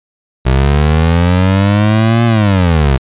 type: linear two-way sweep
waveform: 25% pulse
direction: up then down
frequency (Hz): 63.4 to 118 to 63.4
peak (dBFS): -4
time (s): 0.45-2.98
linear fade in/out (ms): 20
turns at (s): 2.25
effects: resampled to 8000 Hz